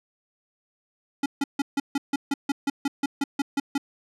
square tone bursts, 279.7 Hz, C#4, 16 cents sharp, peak -22 dBFS, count 15, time 1.23-3.78 s, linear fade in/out 5 ms, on 30 ms, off 150 ms, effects low-pass 10000 Hz 12 dB/octave

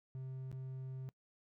triangle tone with dropouts, 131.1 Hz, C3, 4 cents sharp, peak -40 dBFS, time 0.15-1.09 s, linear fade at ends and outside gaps 0 ms, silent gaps 0.515-0.527 s, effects noise-tail reverb RT60 0.1 s tail -22 dB re dry

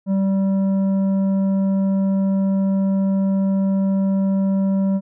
sine tone with tanh clipping, 193.9 Hz, G3, 19 cents flat, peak -17 dBFS, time 0.06-5.01 s, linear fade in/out 50 ms, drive 8 dB, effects none

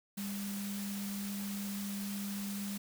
sine tone in noise, 200.7 Hz, G3, 41 cents sharp, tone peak -37 dBFS, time 0.17-2.78 s, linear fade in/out 10 ms, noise white, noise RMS -45 dBFS, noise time 0.17-2.78 s, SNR +5 dB, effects none

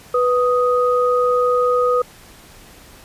sine tone pair together, 493.9 / 1247.5 Hz, B4 / D#6, 0 / +4 cents, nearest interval octave + major third, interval 1604 cents, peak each -15 / -18 dBFS, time 0.14-2.02 s, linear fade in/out 5 ms, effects pink hiss -44 dBFS RMS until 3.04 s + resampled to 32000 Hz

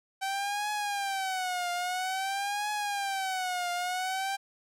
sawtooth tone with vibrato, 769 Hz, G5, 33 cents flat, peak -26 dBFS, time 0.21-4.37 s, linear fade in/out 20 ms, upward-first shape triangle, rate 0.5 Hz, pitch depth 160 cents each way, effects low-pass 12000 Hz 12 dB/octave

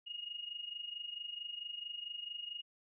sine tone with amplitude modulation, 2866 Hz, F7, 44 cents sharp, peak -38 dBFS, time 0.06-2.62 s, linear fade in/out 20 ms, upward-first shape sine, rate 24.5 Hz, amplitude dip 75%, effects none

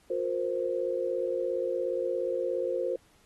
sine chord, F suspended fourth, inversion none, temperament equal with one note detuned, 358.4 / 466.2 / 523.3 Hz, F4 / Bb4 / C5, +45 / 0 / 0 cents, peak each -33 / -33 / -30 dBFS, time 0.1-2.96 s, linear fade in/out 5 ms, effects pink hiss -64 dBFS RMS until 3.25 s + AAC 32 kbps

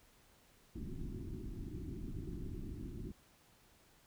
pink low-pass noise, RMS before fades -44 dBFS, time 0.75-3.12 s, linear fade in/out 5 ms, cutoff 380 Hz, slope 96 dB/octave, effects pink hiss -67 dBFS RMS until 4.06 s

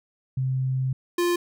sine / square tone pair in turn, 130.81 / 349.2 Hz, C3 / F4, 0 / 0 cents, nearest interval octave + perfect fourth, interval 1700 cents, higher second, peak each -22 / -21 dBFS, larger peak second, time 0.37-0.93 / 1.18-1.36 s, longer first, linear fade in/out 5 ms, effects none

